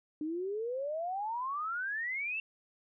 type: exponential sweep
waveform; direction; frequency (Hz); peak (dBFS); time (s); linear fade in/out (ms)
sine; up; 297.3 to 2717; -33; 0.21-2.4; 2
effects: none